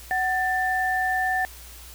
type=tone pair together; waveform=sine; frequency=747 / 1776.7 Hz; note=F#5 / A6; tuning=+16 / +16 cents; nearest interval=octave + minor third; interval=1500 cents; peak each=-24 dBFS; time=0.11-1.45 s; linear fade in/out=0 ms; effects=added 60 Hz sine -44 dBFS peak until 1.94 s + white hiss -45 dBFS RMS until 1.94 s